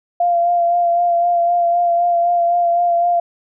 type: tone with vibrato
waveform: sine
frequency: 693 Hz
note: F5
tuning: 14 cents flat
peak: -12 dBFS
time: 0.2-3.2 s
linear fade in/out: 5 ms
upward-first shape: sine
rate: 3.9 Hz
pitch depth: 22 cents each way
effects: none